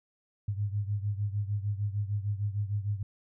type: beating tone pair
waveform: sine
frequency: 100.9 / 107.5 Hz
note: G#2 / A2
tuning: -49 / -40 cents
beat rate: 6.6 Hz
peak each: -30 / -34 dBFS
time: 0.48-3.03 s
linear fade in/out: 5 ms
effects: none